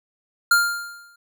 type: tone with exponential decay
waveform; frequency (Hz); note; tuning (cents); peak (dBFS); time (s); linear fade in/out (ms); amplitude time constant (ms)
square; 1400; F6; +4; -12; 0.51-1.16; 5; 140
effects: none